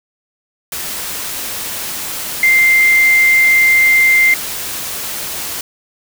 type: tone in noise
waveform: sine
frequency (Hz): 2093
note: C7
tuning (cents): 0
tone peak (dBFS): -7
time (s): 2.43-4.34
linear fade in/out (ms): 2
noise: white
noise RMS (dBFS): -23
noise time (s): 0.72-5.61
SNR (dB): +13
effects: none